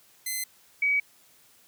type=tone pair in turn; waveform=5% pulse / sine; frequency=2050 / 2270 Hz; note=C7 / C#7; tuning=-36 / +41 cents; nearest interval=major second; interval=177 cents; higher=second; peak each=-19 / -21 dBFS; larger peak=first; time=0.26-0.44 / 0.82-1 s; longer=neither; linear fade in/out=5 ms; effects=white hiss -59 dBFS RMS until 1.67 s + high-pass 60 Hz 12 dB/octave